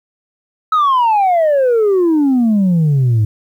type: exponential sweep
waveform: sine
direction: down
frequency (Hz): 1300 to 103.83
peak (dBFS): -7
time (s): 0.72-3.25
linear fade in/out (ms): 5
effects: tanh soft clip ceiling -8 dBFS + 8-bit